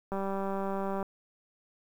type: click train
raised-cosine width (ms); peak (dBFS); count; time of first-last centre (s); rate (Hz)
1; -21; 178; 0.12-1.028; 195
effects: 9-bit